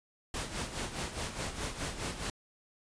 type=noise with tremolo; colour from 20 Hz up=pink; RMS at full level=-35 dBFS; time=0.34-2.3 s; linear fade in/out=2 ms; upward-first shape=sine; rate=4.8 Hz; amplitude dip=65%; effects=resampled to 22050 Hz